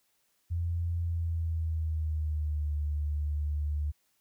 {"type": "tone with pitch glide", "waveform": "sine", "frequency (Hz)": [85.2, 74.17], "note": ["F2", "D2"], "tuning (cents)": [-42, 18], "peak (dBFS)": -28, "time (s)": [0.5, 3.92], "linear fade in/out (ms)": 20, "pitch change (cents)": -240, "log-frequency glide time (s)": [1.01, 2.71], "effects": ["white hiss -73 dBFS RMS until 4.2 s"]}